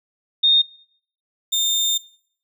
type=tone pair in turn; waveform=sine / 30% pulse; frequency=3677 / 3626 Hz; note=A#7 / A#7; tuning=-24 / -49 cents; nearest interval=unison; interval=25 cents; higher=first; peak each=-12 / -15 dBFS; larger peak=first; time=0.43-0.62 / 1.52-1.98 s; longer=second; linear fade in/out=10 ms; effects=noise-tail reverb RT60 0.6 s tail -21 dB re dry